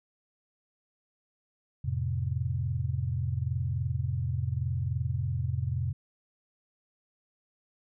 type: chord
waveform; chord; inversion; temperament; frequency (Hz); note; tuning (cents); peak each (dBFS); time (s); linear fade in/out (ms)
sine; F major; none; equal; 87.31 / 110 / 130.81; F2 / A2 / C3; 0 / 0 / 0; -32 / -33 / -31; 1.84-5.93; 10
effects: none